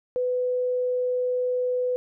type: tone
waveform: sine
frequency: 499.4 Hz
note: B4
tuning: 19 cents sharp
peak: -22 dBFS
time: 0.16-1.96 s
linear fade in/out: 0 ms
effects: none